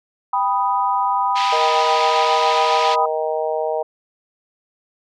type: chord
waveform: sine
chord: G augmented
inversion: none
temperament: equal with one note detuned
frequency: 790.8 / 987.8 / 1244.5 Hz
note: G5 / B5 / D#6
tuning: +15 / 0 / 0 cents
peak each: -21 / -18 / -24 dBFS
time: 0.33-3.06 s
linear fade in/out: 5 ms
type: band-pass noise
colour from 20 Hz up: pink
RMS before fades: -26 dBFS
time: 1.35-2.96 s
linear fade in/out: 20 ms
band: 2000 to 4600 Hz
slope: 24 dB/octave
type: harmonic tone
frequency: 156.7 Hz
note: D#3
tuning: 13 cents sharp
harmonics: 3 / 4 / 5 / 6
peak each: -23 / -22 / -26 / -30 dBFS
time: 1.52-3.83 s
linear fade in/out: 10 ms
effects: none